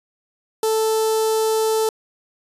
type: tone with notch filter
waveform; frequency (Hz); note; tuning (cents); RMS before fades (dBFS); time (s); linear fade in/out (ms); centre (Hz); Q
sawtooth; 440; A4; 0; -19; 0.63-1.89; 2; 2100; 0.57
effects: resampled to 32000 Hz